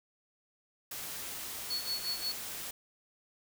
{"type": "noise", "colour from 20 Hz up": "white", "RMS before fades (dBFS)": -41, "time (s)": [0.91, 2.71], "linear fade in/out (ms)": 5}
{"type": "tone with tremolo", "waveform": "sine", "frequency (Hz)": 4400, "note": "C#8", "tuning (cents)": -14, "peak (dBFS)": -31, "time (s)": [1.7, 2.32], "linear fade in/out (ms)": 5, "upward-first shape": "sine", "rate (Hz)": 5.6, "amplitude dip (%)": 85}
{"effects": []}